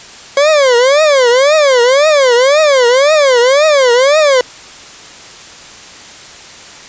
40% pulse tone with vibrato, 545 Hz, C#5, 29 cents flat, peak -5 dBFS, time 0.37-4.41 s, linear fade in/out 2 ms, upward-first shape triangle, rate 1.9 Hz, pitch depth 270 cents each way, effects white hiss -33 dBFS RMS until 6.88 s + resampled to 16000 Hz

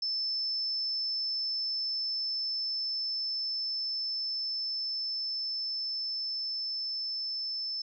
sine tone with level ramp, 5274 Hz, E8, in tune, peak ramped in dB -29 to -32 dBFS, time 0.02-7.82 s, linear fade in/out 5 ms, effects none

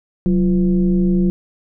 sine tone with frequency modulation, 185.1 Hz, F#3, 1 cent sharp, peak -12 dBFS, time 0.26-1.3 s, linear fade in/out 0 ms, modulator 159 Hz, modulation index 0.76, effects none

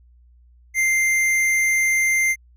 sine tone with tanh clipping, 2093 Hz, C7, in tune, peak -18 dBFS, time 0.74-2.36 s, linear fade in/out 50 ms, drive 15 dB, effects added 60 Hz sine -49 dBFS peak until 2.56 s

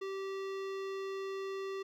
sine tone with hard clipping, 388.1 Hz, G4, 17 cents flat, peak -39 dBFS, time 0.01-1.83 s, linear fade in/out 10 ms, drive 18 dB, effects none

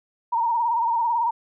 sine tone with vibrato, 932.3 Hz, A#5, in tune, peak -19 dBFS, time 0.32-1.31 s, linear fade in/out 10 ms, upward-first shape sine, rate 18 Hz, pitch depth 64 cents each way, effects none

